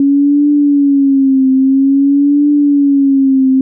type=tone with vibrato; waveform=sine; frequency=277.2 Hz; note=C#4; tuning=in tune; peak=-6 dBFS; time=0-3.61 s; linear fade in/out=2 ms; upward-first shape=triangle; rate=0.5 Hz; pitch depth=97 cents each way; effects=none